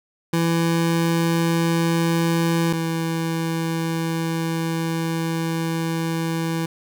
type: tone pair in turn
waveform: 25% pulse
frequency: 166.7 / 164.22 Hz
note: E3 / E3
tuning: +20 / -6 cents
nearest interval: unison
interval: 26 cents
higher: first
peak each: -14 / -18 dBFS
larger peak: first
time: 0.33-2.73 / 2.73-6.66 s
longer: second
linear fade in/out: 5 ms
effects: none